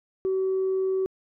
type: tone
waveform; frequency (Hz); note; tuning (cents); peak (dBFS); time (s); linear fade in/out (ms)
sine; 379.6; F#4; +44; -21; 0.25-1.06; 0
effects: tanh soft clip ceiling -19 dBFS